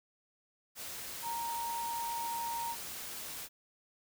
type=tone in noise; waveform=sine; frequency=932.3 Hz; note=A#5; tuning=in tune; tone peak=-35 dBFS; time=1.22-2.76 s; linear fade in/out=50 ms; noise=white; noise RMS=-43 dBFS; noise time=0.75-3.49 s; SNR=+5 dB; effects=none